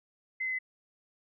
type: tone with pitch steps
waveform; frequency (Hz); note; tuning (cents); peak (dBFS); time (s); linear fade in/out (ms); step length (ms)
sine; 2057 / 2042 / 2026; C7 / C7 / B6; -30 / -43 / +44; -30; 0.4-0.589; 10; 63
effects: none